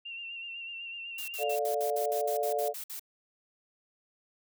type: tone with vibrato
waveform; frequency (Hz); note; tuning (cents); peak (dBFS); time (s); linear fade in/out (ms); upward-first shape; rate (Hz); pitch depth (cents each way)
sine; 2751; F7; -27; -38; 0.05-1.56; 10; sine; 8; 38
type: noise bursts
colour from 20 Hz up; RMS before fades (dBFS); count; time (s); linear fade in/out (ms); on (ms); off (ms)
blue; -40; 12; 1.18-2.996; 5; 100; 56
type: chord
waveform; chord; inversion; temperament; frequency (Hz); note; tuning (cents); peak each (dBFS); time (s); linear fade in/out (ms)
sine; D minor; second; just; 440.5 / 587.3 / 704.8; A4 / D5 / F5; +2 / 0 / +16; -32; 1.38-2.74; 50
effects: none